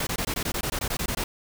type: noise bursts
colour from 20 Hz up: pink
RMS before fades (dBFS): -28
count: 14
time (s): 0-1.24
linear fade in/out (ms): 5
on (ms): 70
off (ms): 20
effects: none